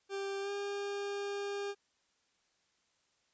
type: tone with pitch glide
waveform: 40% pulse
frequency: 394.4 to 402.9 Hz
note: G4 to G4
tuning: +11 to +48 cents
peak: -35 dBFS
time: 0.09-1.75 s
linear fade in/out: 50 ms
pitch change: +37 cents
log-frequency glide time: 0.41-0.5 s
effects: white hiss -75 dBFS RMS until 3.33 s + resampled to 16000 Hz